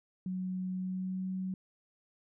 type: tone with pitch glide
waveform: sine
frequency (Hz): 185 to 187.37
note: F#3 to F#3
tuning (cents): 0 to +22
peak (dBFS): -33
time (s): 0.26-1.54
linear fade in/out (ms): 2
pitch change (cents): +22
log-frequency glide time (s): 0.74-1.29
effects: none